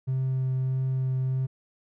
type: tone with vibrato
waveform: triangle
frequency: 130.81 Hz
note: C3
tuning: in tune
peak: -21 dBFS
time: 0.07-1.47 s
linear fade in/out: 20 ms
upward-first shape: triangle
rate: 1.6 Hz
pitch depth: 10 cents each way
effects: tanh soft clip ceiling -19 dBFS